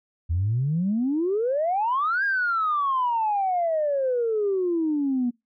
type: exponential two-way sweep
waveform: sine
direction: up then down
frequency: 79.1 to 1643 to 237.1 Hz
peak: -20 dBFS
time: 0.29-5.31 s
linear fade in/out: 20 ms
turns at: 2.24 s
effects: noise-tail reverb RT60 0.2 s tail -24 dB re dry + tanh soft clip ceiling -16 dBFS